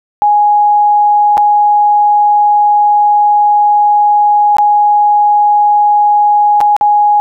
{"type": "tone with dropouts", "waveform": "sine", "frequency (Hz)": 830.6, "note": "G#5", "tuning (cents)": 0, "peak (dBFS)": -5, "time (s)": [0.22, 7.2], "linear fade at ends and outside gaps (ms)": 0, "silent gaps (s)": [[1.371, 1.378], [4.568, 4.584], [6.605, 6.612], [6.765, 6.811]], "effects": []}